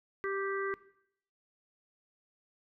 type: harmonic tone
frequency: 392 Hz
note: G4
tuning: in tune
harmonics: 1 / 3 / 4 / 5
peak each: -34 / -39 / -40 / -41 dBFS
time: 0.24-0.74 s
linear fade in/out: 0 ms
effects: noise-tail reverb RT60 0.7 s tail -18 dB re dry